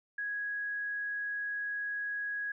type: tone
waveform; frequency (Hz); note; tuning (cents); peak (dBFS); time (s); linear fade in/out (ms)
sine; 1661.2; G#6; 0; -33; 0.18-2.52; 5
effects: none